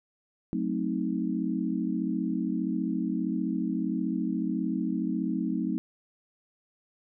sine chord, F# diminished seventh, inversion none, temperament equal with one note detuned, 185 / 220 / 261.6 / 315.3 Hz, F#3 / A3 / C4 / Eb4, 0 / 0 / 0 / +23 cents, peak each -32 dBFS, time 0.53-5.78 s, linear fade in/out 0 ms, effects none

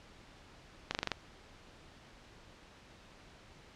slowing click train, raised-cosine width 0.2 ms, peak -14 dBFS, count 6, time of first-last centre 0.91-1.117 s, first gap 39 ms, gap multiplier 1.03, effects pink hiss -57 dBFS RMS until 3.75 s + low-pass 5000 Hz 12 dB/octave

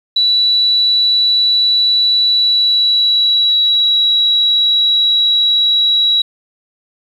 sine tone with pitch glide, 3944 to 3887 Hz, B7 to B7, -3 to -28 cents, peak -9 dBFS, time 0.16-6.22 s, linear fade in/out 5 ms, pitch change -25 cents, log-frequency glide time 2.29-3.97 s, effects 7-bit

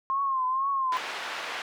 sine tone with vibrato, 1063 Hz, C6, 27 cents sharp, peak -24 dBFS, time 0.1-0.97 s, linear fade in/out 0 ms, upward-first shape triangle, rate 2.1 Hz, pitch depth 91 cents each way
pink band-pass noise, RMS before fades -35 dBFS, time 0.92-1.62 s, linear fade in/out 2 ms, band 860 to 3200 Hz, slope 12 dB/octave
effects none

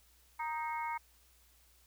harmonic tone with a mistuned harmonic, 311.2 Hz, D#4, in tune, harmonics 3 / 4 / 5 / 6 / 7, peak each -36 / -45 / -51 / -52 / -43 dBFS, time 0.39-0.98 s, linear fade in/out 10 ms, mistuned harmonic 5, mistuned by +17 cents, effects added 60 Hz sine -67 dBFS peak until 1.86 s + white hiss -67 dBFS RMS until 1.86 s

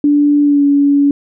sine tone with pitch glide, 291 to 283.9 Hz, D4 to C#4, -16 to +41 cents, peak -7 dBFS, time 0.04-1.11 s, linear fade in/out 2 ms, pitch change -43 cents, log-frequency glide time 0.42-0.64 s, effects none

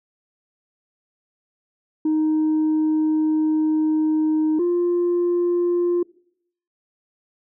sine tone pair in turn, 311.1 / 350 Hz, D#4 / F4, 0 / +4 cents, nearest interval major second, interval 204 cents, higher second, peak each -15 dBFS, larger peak neither, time 2.05-4.59 / 4.59-6.03 s, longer first, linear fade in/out 5 ms, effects noise-tail reverb RT60 0.7 s tail -24 dB re dry + tanh soft clip ceiling -15 dBFS

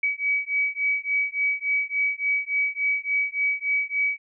sine beating tone pair, 2273 / 2276.5 Hz, C#7 / C#7, +43 / +45 cents, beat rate 3.5 Hz, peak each -25 dBFS, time 0.03-4.18 s, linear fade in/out 5 ms, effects none

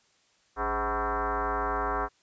sine tone with frequency modulation, 180 Hz, F#3, 47 cents flat, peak -26 dBFS, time 0.56-2.09 s, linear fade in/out 50 ms, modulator 232 Hz, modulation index 5.7, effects white hiss -66 dBFS RMS until 2.22 s + resampled to 16000 Hz

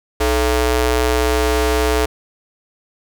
sawtooth ring-modulated tone, 246.9 Hz, B3, in tune, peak -7 dBFS, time 0.2-2.06 s, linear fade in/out 10 ms, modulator 185 Hz, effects none

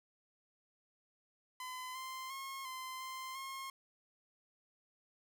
sawtooth tone with pitch steps, 1017 / 1042 / 1080 / 1035 / 1043 / 1074 Hz, C6 / C6 / C#6 / C6 / C6 / C6, -50 / -7 / -45 / -19 / -6 / +45 cents, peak -39 dBFS, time 1.6-3.7 s, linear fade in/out 2 ms, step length 350 ms, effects none

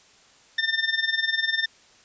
25% pulse tone with tremolo, 1800 Hz, A6, 39 cents sharp, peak -15 dBFS, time 0.58-1.66 s, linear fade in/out 5 ms, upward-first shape sine, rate 20 Hz, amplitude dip 80%, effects white hiss -55 dBFS RMS until 2.04 s + resampled to 16000 Hz

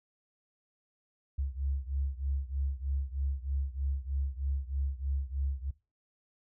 sine beating tone pair, 67.4 / 70.6 Hz, C#2 / C#2, -48 / +32 cents, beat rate 3.2 Hz, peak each -33 / -35 dBFS, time 1.38-5.71 s, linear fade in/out 10 ms, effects noise-tail reverb RT60 0.3 s tail -20 dB re dry

